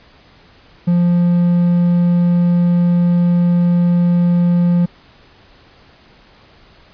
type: tone with hard clipping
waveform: triangle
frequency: 174.61 Hz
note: F3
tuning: in tune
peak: -11 dBFS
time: 0.87-4.86 s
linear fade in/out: 10 ms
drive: 6 dB
effects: pink hiss -47 dBFS RMS until 6.93 s + resampled to 11025 Hz